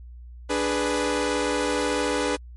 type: chord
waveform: sawtooth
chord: G# diminished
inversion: second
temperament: equal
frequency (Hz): 293.7 / 415.3 / 493.9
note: D4 / G#4 / B4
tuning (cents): 0 / 0 / 0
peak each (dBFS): -23 / -24 / -22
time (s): 0.49-2.37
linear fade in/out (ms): 20
effects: added 60 Hz sine -39 dBFS peak until 2.56 s + MP3 48 kbps